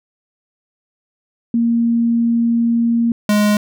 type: tone pair in turn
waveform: sine / square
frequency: 233.1 / 208.5 Hz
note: A#3 / G#3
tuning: 0 / +7 cents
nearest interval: major second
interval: 193 cents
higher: first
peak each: -12 dBFS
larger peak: neither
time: 1.54-3.12 / 3.29-3.57 s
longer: first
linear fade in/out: 2 ms
effects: none